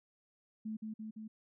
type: tone with echo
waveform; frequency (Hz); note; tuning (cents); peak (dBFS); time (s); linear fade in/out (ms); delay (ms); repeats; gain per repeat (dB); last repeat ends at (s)
sine; 217.7; A3; -18; -37; 0.65-0.77; 10; 170; 3; -2; 1.28
effects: none